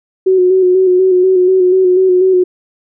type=tone with vibrato; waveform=sine; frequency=370 Hz; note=F#4; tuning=in tune; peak=-6 dBFS; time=0.26-2.44 s; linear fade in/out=10 ms; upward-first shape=square; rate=4.1 Hz; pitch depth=30 cents each way; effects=none